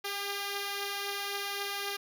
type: beating tone pair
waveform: 5% pulse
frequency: 400.8 / 404.6 Hz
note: G4 / G#4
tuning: +38 / -45 cents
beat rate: 3.8 Hz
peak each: -23 / -30 dBFS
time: 0.04-1.97 s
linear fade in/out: 10 ms
effects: none